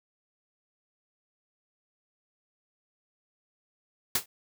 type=noise with exponential decay; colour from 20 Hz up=white; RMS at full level=-20 dBFS; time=4.15-4.26 s; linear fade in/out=5 ms; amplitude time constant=23 ms; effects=none